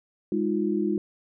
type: tone cluster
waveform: sine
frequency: 205.1 / 314.3 / 353.6 Hz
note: G#3 / D#4 / F4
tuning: -21 / +18 / +22 cents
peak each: -27 dBFS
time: 0.32-0.98 s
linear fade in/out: 2 ms
effects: none